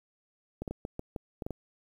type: clicks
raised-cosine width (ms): 2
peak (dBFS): -22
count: 9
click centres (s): 0.62 / 0.678 / 0.71 / 0.851 / 0.994 / 1.162 / 1.422 / 1.465 / 1.507
effects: 9-bit